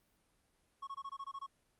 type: tone bursts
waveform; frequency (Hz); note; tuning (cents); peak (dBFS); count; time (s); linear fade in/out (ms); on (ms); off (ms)
triangle; 1100; C#6; -14; -39; 9; 0.82-1.465; 10; 53; 21
effects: pink hiss -75 dBFS RMS until 1.79 s + Opus 32 kbps

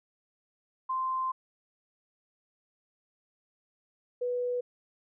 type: tone pair in turn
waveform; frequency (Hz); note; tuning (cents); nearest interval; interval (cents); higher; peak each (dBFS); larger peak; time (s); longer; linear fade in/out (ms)
sine; 1042 / 491.8; C6 / B4; -7 / -7; octave + minor second; 1300; first; -28; neither; 0.89-1.32 / 4.21-4.61; first; 10
effects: none

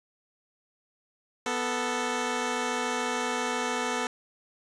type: tone pair together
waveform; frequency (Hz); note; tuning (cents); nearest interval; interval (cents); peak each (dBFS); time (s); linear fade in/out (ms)
10% pulse; 246.9 / 440.6; B3 / A4; 0 / +2; minor seventh; 1002; -22; 1.46-4.07; 2
effects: resampled to 22050 Hz + 8-bit

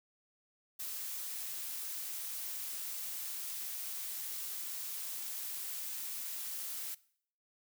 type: noise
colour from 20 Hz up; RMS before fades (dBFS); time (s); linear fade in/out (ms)
blue; -41; 0.79-6.95; 10
effects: noise-tail reverb RT60 0.6 s tail -21 dB re dry

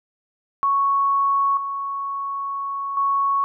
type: tone with level steps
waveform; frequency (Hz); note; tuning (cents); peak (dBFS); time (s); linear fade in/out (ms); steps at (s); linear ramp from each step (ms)
sine; 1108.7; C#6; 0; -16 / -24 / -17; 0.63-3.44; 0; 1.57 / 2.97; 2
effects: none

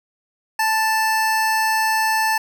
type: tone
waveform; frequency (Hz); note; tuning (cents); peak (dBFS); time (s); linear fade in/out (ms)
25% pulse; 880; A5; 0; -13; 0.59-2.38; 5
effects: none

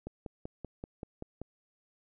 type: click train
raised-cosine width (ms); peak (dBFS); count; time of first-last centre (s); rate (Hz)
2; -26; 8; 0.07-1.416; 5.2
effects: none

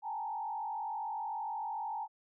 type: tone with frequency modulation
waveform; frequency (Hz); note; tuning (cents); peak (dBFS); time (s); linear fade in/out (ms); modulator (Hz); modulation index
sine; 862; A5; -36; -35; 0.02-2.08; 50; 46.9; 1.3
effects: none

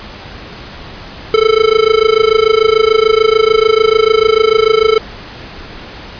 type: tone with amplitude modulation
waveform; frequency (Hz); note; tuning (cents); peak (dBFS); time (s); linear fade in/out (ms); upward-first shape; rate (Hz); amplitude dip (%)
square; 440; A4; 0; -4; 1.34-4.98; 0; sine; 26.8; 90
effects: pink hiss -30 dBFS RMS until 6.19 s + resampled to 11025 Hz

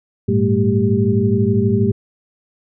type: tone cluster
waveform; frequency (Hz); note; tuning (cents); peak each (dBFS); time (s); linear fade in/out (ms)
sine; 102.2 / 114.5 / 198 / 224.7 / 393.7; G#2 / A#2 / G3 / A3 / G4; -27 / -31 / +18 / +37 / +8; -19; 0.28-1.92; 10
effects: none

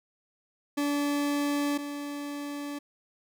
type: tone pair in turn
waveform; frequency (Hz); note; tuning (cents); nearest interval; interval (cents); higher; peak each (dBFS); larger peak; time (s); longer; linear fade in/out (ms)
40% pulse; 288.3 / 288.3; D4 / D4; -32 / -32; unison; 0; neither; -25 / -33; first; 0.77-1.78 / 1.78-2.79; neither; 10
effects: none

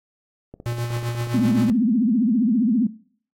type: click train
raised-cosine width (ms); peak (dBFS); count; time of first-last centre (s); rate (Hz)
2; -24; 20; 0.54-1.699; 16.4
type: tone with tremolo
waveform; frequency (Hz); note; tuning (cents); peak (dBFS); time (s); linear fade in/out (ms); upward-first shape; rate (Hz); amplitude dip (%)
square; 118.9; A#2; +35; -23; 0.66-1.7; 0; sine; 7.7; 50
type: tone with vibrato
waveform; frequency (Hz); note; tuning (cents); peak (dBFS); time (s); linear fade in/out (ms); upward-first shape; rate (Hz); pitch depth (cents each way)
sine; 233.1; A#3; 0; -16; 1.34-2.87; 5; triangle; 15; 270
effects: noise-tail reverb RT60 0.5 s tail -19 dB re dry + AAC 48 kbps

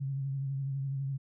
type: tone with vibrato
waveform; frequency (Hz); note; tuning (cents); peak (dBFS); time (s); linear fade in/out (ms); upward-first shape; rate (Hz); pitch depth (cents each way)
sine; 136.6; C#3; -25; -31; 0-1.18; 20; triangle; 12; 44
effects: none

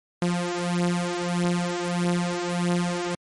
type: beating tone pair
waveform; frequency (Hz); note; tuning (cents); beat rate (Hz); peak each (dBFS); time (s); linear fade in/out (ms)
sawtooth; 174.61 / 176.21; F3 / F3; 0 / +16; 1.6; -22; 0.22-3.15; 2
effects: MP3 48 kbps

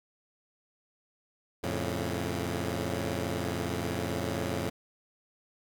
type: chord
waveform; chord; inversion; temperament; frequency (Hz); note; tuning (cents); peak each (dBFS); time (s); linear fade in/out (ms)
10% pulse; F augmented; none; equal with one note detuned; 87.31 / 111.02 / 138.59; F2 / A2 / C#3; 0 / +16 / 0; -25 / -27 / -29; 1.63-4.7; 10
effects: none

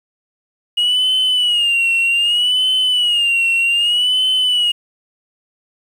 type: tone with vibrato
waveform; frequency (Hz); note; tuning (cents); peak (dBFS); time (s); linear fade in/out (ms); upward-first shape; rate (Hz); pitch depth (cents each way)
sine; 2880; F#7; -47; -10; 0.77-4.72; 10; sine; 0.64; 96
effects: tanh soft clip ceiling -11 dBFS + 7-bit

